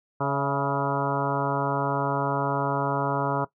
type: harmonic tone with a mistuned harmonic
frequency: 140 Hz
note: C#3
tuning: 18 cents sharp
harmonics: 1 / 2 / 3 / 4 / 5 / 6 / 7 / 8 / 9 / 10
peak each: -29 / -32 / -32 / -32 / -33 / -34 / -31 / -37 / -33 / -38 dBFS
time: 0.2-3.45 s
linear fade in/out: 10 ms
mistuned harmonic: 5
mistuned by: -46 cents
effects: noise-tail reverb RT60 0.1 s tail -17 dB re dry